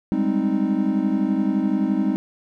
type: chord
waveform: triangle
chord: Ab major seventh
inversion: third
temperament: equal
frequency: 196 / 207.7 / 261.6 / 311.1 Hz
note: G3 / Ab3 / C4 / Eb4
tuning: 0 / 0 / 0 / 0 cents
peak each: -22 dBFS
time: 0.12-2.16 s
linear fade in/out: 0 ms
effects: none